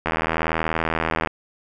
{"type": "click train", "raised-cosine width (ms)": 0.5, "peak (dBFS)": -6, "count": 99, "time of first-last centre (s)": [0.06, 1.273], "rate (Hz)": 80.8, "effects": []}